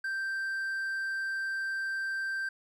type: tone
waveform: triangle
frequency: 1568 Hz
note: G6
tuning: in tune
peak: -29 dBFS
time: 0.04-2.49 s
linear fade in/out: 5 ms
effects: none